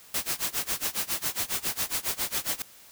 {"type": "noise with tremolo", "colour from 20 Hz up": "white", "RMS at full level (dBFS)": -27, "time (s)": [0.14, 2.62], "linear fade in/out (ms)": 2, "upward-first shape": "sine", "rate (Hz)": 7.3, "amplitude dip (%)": 95, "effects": ["white hiss -52 dBFS RMS until 2.91 s"]}